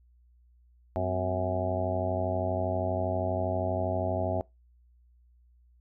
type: harmonic tone with a mistuned harmonic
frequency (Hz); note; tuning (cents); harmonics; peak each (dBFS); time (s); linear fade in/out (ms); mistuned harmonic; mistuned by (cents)
92.5; F#2; 0; 1 / 2 / 3 / 4 / 5 / 6 / 7 / 8 / 9; -32 / -40 / -37 / -37 / -43 / -37 / -31 / -37 / -40; 0.96-4.41; 0; 3; -130
effects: noise-tail reverb RT60 0.2 s tail -23 dB re dry + added 60 Hz sine -58 dBFS peak until 5.8 s